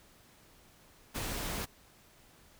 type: noise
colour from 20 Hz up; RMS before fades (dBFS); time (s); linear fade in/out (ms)
pink; -37; 1.14-1.66; 20
effects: pink hiss -61 dBFS RMS until 2.59 s